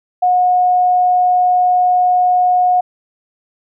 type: tone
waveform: sine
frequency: 725 Hz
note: F#5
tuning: 35 cents flat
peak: -9 dBFS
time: 0.22-2.81 s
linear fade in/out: 10 ms
effects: none